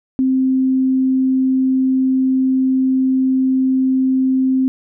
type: tone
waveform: sine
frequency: 261.6 Hz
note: C4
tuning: in tune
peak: -12 dBFS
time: 0.19-4.68 s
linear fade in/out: 0 ms
effects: none